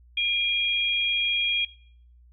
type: tone pair together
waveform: sine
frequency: 2404 / 3279 Hz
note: D7 / G#7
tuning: +40 / -23 cents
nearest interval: perfect fourth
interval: 537 cents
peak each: -25 dBFS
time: 0.17-1.65 s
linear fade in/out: 5 ms
effects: noise-tail reverb RT60 0.6 s tail -20 dB re dry + added 60 Hz sine -51 dBFS peak until 2.32 s